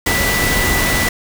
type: tone in noise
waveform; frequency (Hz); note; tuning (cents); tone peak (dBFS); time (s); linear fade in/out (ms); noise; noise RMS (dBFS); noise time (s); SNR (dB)
sine; 1975.5; B6; 0; -18; 0.06-1.09; 5; pink; -17; 0.06-1.09; -4
effects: none